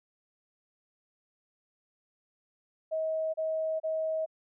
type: tone bursts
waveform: sine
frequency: 636 Hz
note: D#5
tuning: 38 cents sharp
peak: -28 dBFS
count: 3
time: 2.91-4.262 s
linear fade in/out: 20 ms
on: 430 ms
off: 31 ms
effects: none